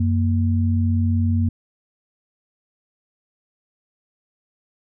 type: tone pair together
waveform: sine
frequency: 92.31 / 232.6 Hz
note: F#2 / A#3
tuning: -4 / -4 cents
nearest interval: octave + major third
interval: 1600 cents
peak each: -17 / -22 dBFS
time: 0-1.49 s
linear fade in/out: 5 ms
effects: none